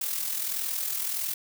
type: noise with amplitude modulation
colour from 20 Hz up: blue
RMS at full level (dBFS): -28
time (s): 0.01-1.34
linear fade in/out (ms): 5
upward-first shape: sine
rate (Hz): 41.6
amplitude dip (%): 55
effects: none